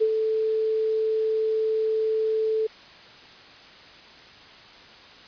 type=tone with ADSR envelope; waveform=sine; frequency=438.9 Hz; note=A4; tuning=4 cents flat; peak=-16 dBFS; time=0-2.67 s; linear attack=21 ms; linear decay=58 ms; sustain=-5 dB; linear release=8 ms; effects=white hiss -47 dBFS RMS until 5.27 s + resampled to 11025 Hz